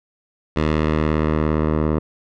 10% pulse tone with low-pass filter sweep, 77.4 Hz, D#2, 9 cents flat, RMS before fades -19 dBFS, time 0.56-1.99 s, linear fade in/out 5 ms, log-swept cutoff 3300 to 1000 Hz, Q 0.78, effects none

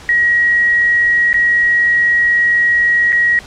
sine tone with dropouts, 1902 Hz, A#6, 34 cents sharp, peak -9 dBFS, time 0.09-3.39 s, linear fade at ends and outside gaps 1 ms, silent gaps 1.33-1.342 / 3.122-3.127 s, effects pink hiss -36 dBFS RMS until 3.46 s + low-pass 7000 Hz 12 dB/octave

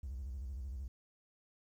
triangle tone with vibrato, 65.41 Hz, C2, in tune, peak -37 dBFS, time 0.03-0.88 s, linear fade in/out 5 ms, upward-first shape square, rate 13 Hz, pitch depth 160 cents each way, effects tanh soft clip ceiling -35 dBFS + 12-bit

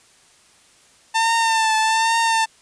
sawtooth tone with vibrato, 896 Hz, A5, 31 cents sharp, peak -12 dBFS, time 1.14-2.46 s, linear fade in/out 20 ms, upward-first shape triangle, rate 1.2 Hz, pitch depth 46 cents each way, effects white hiss -53 dBFS RMS until 2.61 s + resampled to 22050 Hz

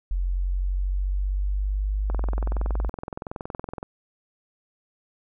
sine exponential sweep, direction up, 44.68 to 53.4 Hz, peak -22 dBFS, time 0.11-2.89 s, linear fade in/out 0 ms
click train, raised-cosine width 1 ms, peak -18 dBFS, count 38, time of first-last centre 2.1-3.829 s, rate 21.4 Hz
effects none

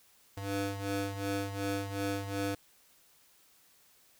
20% pulse ring-modulated tone, 198.5 Hz, G3, 22 cents sharp, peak -25 dBFS, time 0.37-2.55 s, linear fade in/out 5 ms, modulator 97.9 Hz, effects white hiss -64 dBFS RMS until 4.19 s

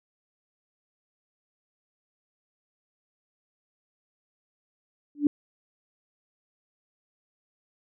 sine tone with exponential growth, 291.5 Hz, D4, 13 cents flat, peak -13 dBFS, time 5.15-5.27 s, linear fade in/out 2 ms, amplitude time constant 25 ms, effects none

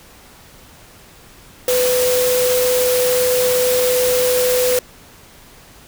sine tone in noise, 500 Hz, B4, 21 cents sharp, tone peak -14 dBFS, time 1.68-4.79 s, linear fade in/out 2 ms, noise white, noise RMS -21 dBFS, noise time 1.68-4.79 s, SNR +4 dB, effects pink hiss -44 dBFS RMS until 5.87 s

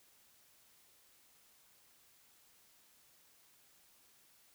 silence, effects white hiss -67 dBFS RMS until 4.54 s

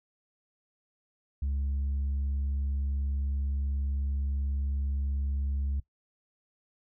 sine tone, 69.3 Hz, C#2, in tune, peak -25 dBFS, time 1.42-5.8 s, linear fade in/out 5 ms, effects noise-tail reverb RT60 0.1 s tail -21 dB re dry + tanh soft clip ceiling -26 dBFS

